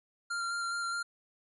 square tone with vibrato, 1387 Hz, F6, 12 cents flat, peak -33 dBFS, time 0.3-1.03 s, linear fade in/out 10 ms, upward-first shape square, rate 4.8 Hz, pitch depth 11 cents each way, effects resampled to 24000 Hz

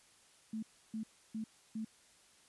sine tone bursts, 220 Hz, A3, in tune, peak -37 dBFS, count 4, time 0.53-1.848 s, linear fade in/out 5 ms, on 97 ms, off 310 ms, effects white hiss -65 dBFS RMS until 2.48 s + resampled to 24000 Hz

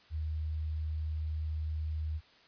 sine tone, 77.78 Hz, D#2, in tune, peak -32 dBFS, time 0.1-2.21 s, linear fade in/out 50 ms, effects white hiss -61 dBFS RMS until 2.47 s + resampled to 11025 Hz

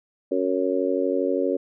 harmonic tone, 92.5 Hz, F#2, in tune, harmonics 3 / 4 / 5 / 6, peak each -26 / -26 / -26 / -26 dBFS, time 0.31-1.57 s, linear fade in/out 10 ms, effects none

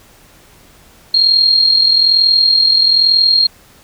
sine tone with amplitude modulation, 4233 Hz, C8, 19 cents sharp, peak -5 dBFS, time 1.14-3.47 s, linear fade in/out 5 ms, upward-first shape sine, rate 41.1 Hz, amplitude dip 55%, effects pink hiss -45 dBFS RMS until 3.83 s

